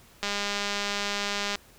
click train, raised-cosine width 0.2 ms, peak -12 dBFS, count 270, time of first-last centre 0.23-1.555 s, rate 203 Hz, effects pink hiss -55 dBFS RMS until 1.78 s

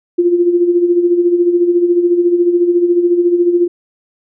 sine tone with tremolo, 349.2 Hz, F4, in tune, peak -6 dBFS, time 0.18-3.68 s, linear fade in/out 10 ms, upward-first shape sine, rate 14 Hz, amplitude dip 60%, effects none

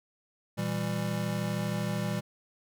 square chord, E diminished, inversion second, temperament just, 118.67 / 164.81 / 197.78 Hz, Bb2 / E3 / G3, +31 / 0 / +16 cents, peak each -35 / -35 / -34 dBFS, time 0.57-2.21 s, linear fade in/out 20 ms, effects none

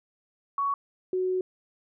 sine tone pair in turn, 1119 / 370 Hz, C#6 / F#4, +16 / 0 cents, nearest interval octave + perfect fifth, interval 1916 cents, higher first, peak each -24 dBFS, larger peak neither, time 0.58-0.74 / 1.13-1.41 s, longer second, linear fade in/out 2 ms, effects none

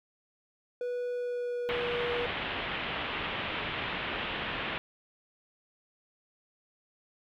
triangle tone with pitch glide, 490 to 481.6 Hz, B4 to B4, -14 to -44 cents, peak -29 dBFS, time 0.81-2.26 s, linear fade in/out 2 ms, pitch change -30 cents, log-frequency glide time 1.13-1.95 s
white low-pass noise, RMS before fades -35 dBFS, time 1.69-4.78 s, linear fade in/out 0 ms, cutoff 3300 Hz, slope 48 dB/octave
effects none

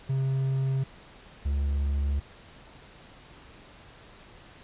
triangle tone pair in turn, 133.8 / 70.49 Hz, C3 / C#2, +39 / +30 cents, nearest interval major seventh, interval 1109 cents, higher first, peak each -22 dBFS, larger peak neither, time 0.09-0.84 / 1.45-2.2 s, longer neither, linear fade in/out 10 ms, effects pink hiss -51 dBFS RMS until 4.63 s + resampled to 8000 Hz

